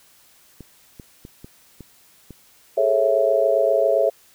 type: clicks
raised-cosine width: 3 ms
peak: -25 dBFS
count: 6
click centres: 0.607 / 0.998 / 1.251 / 1.445 / 1.807 / 2.307 s
type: chord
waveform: sine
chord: A major seventh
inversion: third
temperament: just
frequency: 412.5 / 440 / 550 / 660 Hz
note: G#4 / A4 / C#5 / E5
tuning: -12 / 0 / -14 / +2 cents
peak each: -24 / -24 / -19 / -19 dBFS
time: 2.77-4.1 s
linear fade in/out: 10 ms
effects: white hiss -54 dBFS RMS until 4.34 s